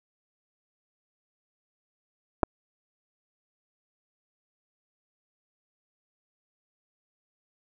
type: clicks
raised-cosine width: 1 ms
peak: -6 / -12 dBFS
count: 2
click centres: 2.432 / 2.435 s
effects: none